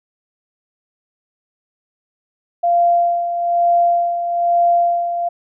sine tone with tremolo, 692 Hz, F5, 16 cents flat, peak -10 dBFS, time 2.63-5.29 s, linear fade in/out 10 ms, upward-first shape sine, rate 1.1 Hz, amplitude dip 60%, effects none

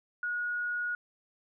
sine tone, 1449 Hz, F#6, 37 cents flat, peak -30 dBFS, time 0.23-0.95 s, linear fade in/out 2 ms, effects none

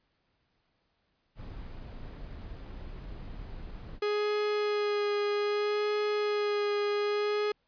brown noise, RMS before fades -42 dBFS, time 1.35-4 s, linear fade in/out 50 ms
45% pulse tone with vibrato, 415.3 Hz, G#4, in tune, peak -27 dBFS, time 4.02-7.52 s, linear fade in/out 5 ms, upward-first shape sine, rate 0.63 Hz, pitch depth 15 cents each way
effects pink hiss -75 dBFS RMS until 7.67 s + resampled to 11025 Hz

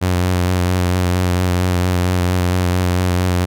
sawtooth tone with vibrato, 90.2 Hz, F#2, 44 cents flat, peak -10 dBFS, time 0.01-3.46 s, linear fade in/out 20 ms, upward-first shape sine, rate 4.4 Hz, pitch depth 29 cents each way, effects none

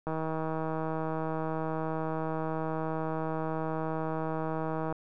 click train, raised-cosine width 1 ms, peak -20 dBFS, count 773, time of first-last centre 0.07-4.925 s, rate 159 Hz, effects none

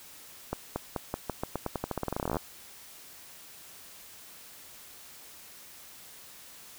accelerating click train, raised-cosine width 1 ms, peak -16 dBFS, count 26, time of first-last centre 0.53-2.368 s, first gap 230 ms, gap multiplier 0.88, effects white hiss -50 dBFS RMS until 6.78 s

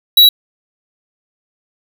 square tone, 3902 Hz, B7, 22 cents flat, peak -4 dBFS, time 0.17-0.29 s, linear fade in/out 5 ms, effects none

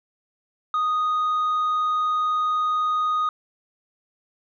sine tone, 1242 Hz, D#6, 3 cents flat, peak -17 dBFS, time 0.74-3.29 s, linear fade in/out 2 ms, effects tanh soft clip ceiling -19 dBFS

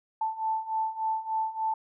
sine beating tone pair, 880 / 883.4 Hz, A5 / A5, 0 / +7 cents, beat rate 3.4 Hz, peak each -32 / -29 dBFS, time 0.21-1.74 s, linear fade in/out 5 ms, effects none

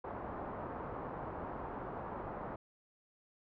white low-pass noise, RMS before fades -43 dBFS, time 0.04-2.56 s, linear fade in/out 5 ms, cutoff 1100 Hz, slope 24 dB/octave, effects none

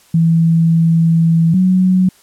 sine tone pair in turn, 164.81 / 184.99 Hz, E3 / F#3, 0 / 0 cents, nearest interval major second, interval 200 cents, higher second, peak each -8 dBFS, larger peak neither, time 0.14-1.54 / 1.54-2.09 s, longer first, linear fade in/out 5 ms, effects white hiss -49 dBFS RMS until 2.22 s + low-pass 12000 Hz 12 dB/octave

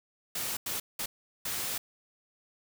white noise bursts at uneven times, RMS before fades -34 dBFS, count 4, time 0.35-0.57 / 0.66-0.8 / 0.99-1.06 / 1.45-1.78 s, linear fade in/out 5 ms, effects none

